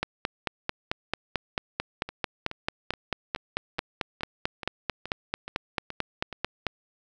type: two click trains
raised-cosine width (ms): 0.3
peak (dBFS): -10 / -20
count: 31 / 11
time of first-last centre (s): 0.03-6.667 / 2.09-6.327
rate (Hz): 4.52 / 2.36
effects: none